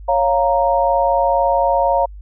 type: chord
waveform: sine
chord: Bb minor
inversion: first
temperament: equal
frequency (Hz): 554.4 / 698.5 / 932.3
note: Db5 / F5 / Bb5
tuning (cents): 0 / 0 / 0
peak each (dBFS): -17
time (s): 0.08-2.06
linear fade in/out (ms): 10
effects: added 50 Hz sine -32 dBFS peak until 2.21 s